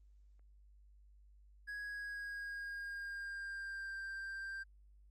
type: tone with pitch glide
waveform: triangle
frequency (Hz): 1661.2 to 1578.9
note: G#6 to G6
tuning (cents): 0 to +12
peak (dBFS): -40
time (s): 1.67-4.64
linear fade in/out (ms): 20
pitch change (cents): -88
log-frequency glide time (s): 1.82-3.98
effects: added 50 Hz sine -60 dBFS peak until 5.1 s + Opus 24 kbps